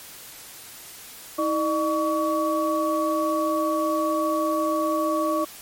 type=tone cluster; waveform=sine; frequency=320.1 / 605 / 1130 Hz; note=D#4 / D#5 / C#6; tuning=+49 / -49 / +33 cents; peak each=-25 dBFS; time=1.38-5.45 s; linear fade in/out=10 ms; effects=white hiss -42 dBFS RMS until 5.61 s + MP3 64 kbps